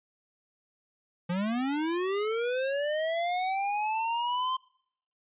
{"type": "linear sweep", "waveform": "square", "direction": "up", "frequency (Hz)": [169.6, 1046.5], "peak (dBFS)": -28, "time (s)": [1.29, 4.57], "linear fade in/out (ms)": 10, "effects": ["noise-tail reverb RT60 0.7 s tail -26 dB re dry", "resampled to 8000 Hz"]}